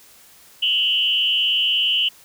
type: tone with frequency modulation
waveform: sine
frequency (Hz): 2960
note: F#7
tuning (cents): 0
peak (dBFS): -16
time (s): 0.62-2.09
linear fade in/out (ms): 10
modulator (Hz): 203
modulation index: 0.78
effects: white hiss -49 dBFS RMS until 2.24 s